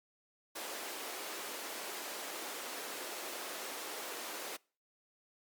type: high-pass noise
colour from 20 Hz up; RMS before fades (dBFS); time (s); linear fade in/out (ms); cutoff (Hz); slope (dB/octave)
pink; -43; 0.55-4.57; 10; 330; 24
effects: noise-tail reverb RT60 0.4 s tail -26 dB re dry + Opus 48 kbps